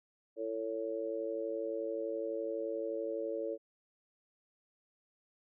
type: harmonic tone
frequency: 111.7 Hz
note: A2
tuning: 27 cents sharp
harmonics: 3 / 4 / 5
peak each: -41 / -38 / -38 dBFS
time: 0.36-3.58 s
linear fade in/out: 50 ms
effects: none